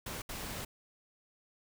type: noise bursts at uneven times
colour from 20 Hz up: pink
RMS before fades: -41 dBFS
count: 2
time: 0.06-0.22 / 0.29-0.65 s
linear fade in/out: 5 ms
effects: none